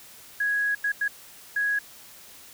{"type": "tone bursts at uneven times", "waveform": "sine", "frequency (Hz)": 1662, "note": "G#6", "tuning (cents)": 1, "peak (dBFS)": -22, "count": 4, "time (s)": [[0.4, 0.75], [0.84, 0.92], [1.01, 1.08], [1.56, 1.79]], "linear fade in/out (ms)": 5, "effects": ["white hiss -48 dBFS RMS until 2.53 s"]}